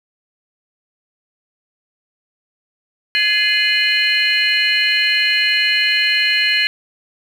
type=tone cluster; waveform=sine; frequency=1695 / 2072 / 2475 / 2955 / 4177 Hz; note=G#6 / C7 / D#7 / F#7 / C8; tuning=+35 / -17 / -10 / -3 / -4 cents; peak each=-19 dBFS; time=3.15-6.67 s; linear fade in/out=0 ms; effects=tanh soft clip ceiling -3 dBFS + 7-bit